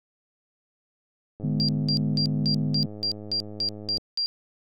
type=click train; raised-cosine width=2 ms; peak=-27 dBFS; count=272; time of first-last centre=1.4-3.981 s; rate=105 Hz
type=chord; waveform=sine; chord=G# diminished; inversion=second; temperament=just; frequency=149.51 / 207.7 / 249.2 Hz; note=D3 / G#3 / B3; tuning=+31 / 0 / +16 cents; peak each=-25 / -28 / -30 dBFS; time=1.43-2.86 s; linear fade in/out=10 ms
type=tone bursts; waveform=sine; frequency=4754 Hz; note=D8; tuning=20 cents sharp; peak=-23 dBFS; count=10; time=1.6-4.26 s; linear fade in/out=0 ms; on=86 ms; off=200 ms
effects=none